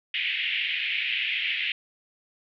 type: band-pass noise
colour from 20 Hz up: white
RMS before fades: -28 dBFS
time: 0.14-1.72 s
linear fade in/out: 2 ms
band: 2000 to 3100 Hz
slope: 48 dB/octave
effects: none